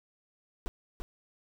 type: noise with echo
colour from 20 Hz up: brown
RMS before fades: -33 dBFS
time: 0.66-0.68 s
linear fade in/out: 0 ms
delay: 340 ms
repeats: 1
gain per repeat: -4 dB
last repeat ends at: 1.02 s
effects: none